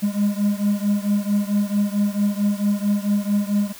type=beating tone pair; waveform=triangle; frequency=202.8 / 207.3 Hz; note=G#3 / G#3; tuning=-41 / -3 cents; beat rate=4.5 Hz; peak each=-18 / -20 dBFS; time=0.02-3.73 s; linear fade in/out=20 ms; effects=white hiss -41 dBFS RMS until 3.79 s